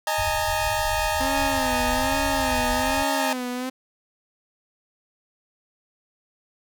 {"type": "chord", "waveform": "sawtooth", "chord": "D# suspended fourth", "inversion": "none", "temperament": "equal with one note detuned", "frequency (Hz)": [622.3, 830.6, 909.5], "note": ["D#5", "G#5", "A#5"], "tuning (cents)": [0, 0, -43], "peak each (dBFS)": [-23, -23, -23], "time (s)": [0.07, 3.33], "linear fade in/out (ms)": 2}
{"type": "low-pass noise", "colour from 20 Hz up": "pink", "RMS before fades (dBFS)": -33, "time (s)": [0.18, 3.03], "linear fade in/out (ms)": 10, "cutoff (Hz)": 110, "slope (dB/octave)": 96}
{"type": "tone with vibrato", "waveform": "sawtooth", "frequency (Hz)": 261.6, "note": "C4", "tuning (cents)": 0, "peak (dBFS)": -23, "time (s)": [1.2, 3.7], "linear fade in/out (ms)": 10, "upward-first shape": "sine", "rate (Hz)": 1.2, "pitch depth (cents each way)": 100}
{"effects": []}